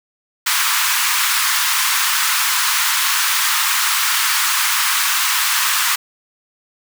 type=high-pass noise; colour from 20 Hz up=pink; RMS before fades=-17 dBFS; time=0.46-5.96 s; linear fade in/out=10 ms; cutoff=990 Hz; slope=48 dB/octave; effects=none